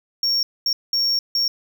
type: tone bursts at uneven times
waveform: triangle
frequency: 5520 Hz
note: F8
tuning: 21 cents flat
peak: -16 dBFS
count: 4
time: 0.23-0.43 / 0.66-0.73 / 0.93-1.19 / 1.35-1.48 s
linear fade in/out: 2 ms
effects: 8-bit